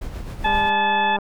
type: noise with tremolo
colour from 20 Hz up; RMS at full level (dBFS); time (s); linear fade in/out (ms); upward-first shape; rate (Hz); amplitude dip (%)
brown; -28; 0.01-0.7; 10; sine; 7.6; 45
type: harmonic tone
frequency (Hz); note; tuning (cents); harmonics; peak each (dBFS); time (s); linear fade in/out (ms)
865; A5; -30; 1 / 2 / 3 / 4; -18 / -24 / -28 / -30; 0.44-1.17; 10
type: click train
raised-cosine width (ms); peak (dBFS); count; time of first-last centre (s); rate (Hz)
1; -17; 147; 0.46-1.186; 201
effects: none